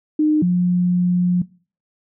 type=tone pair in turn; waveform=sine; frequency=305.4 / 178.36 Hz; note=D#4 / F3; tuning=-32 / +37 cents; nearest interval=major sixth; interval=931 cents; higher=first; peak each=-13 dBFS; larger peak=neither; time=0.19-0.42 / 0.42-1.42 s; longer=second; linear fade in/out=5 ms; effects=noise-tail reverb RT60 0.4 s tail -21 dB re dry